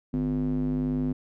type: tone with band-pass filter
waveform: square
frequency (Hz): 50.8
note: G#1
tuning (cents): -38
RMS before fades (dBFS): -27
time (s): 0.13-1.13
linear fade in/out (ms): 10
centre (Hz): 230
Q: 4.8
effects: none